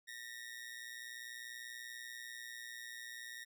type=ring-modulated tone; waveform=sawtooth; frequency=1864.7 Hz; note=A#6; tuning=in tune; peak=-40 dBFS; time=0.07-3.45 s; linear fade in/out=20 ms; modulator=60.2 Hz; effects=none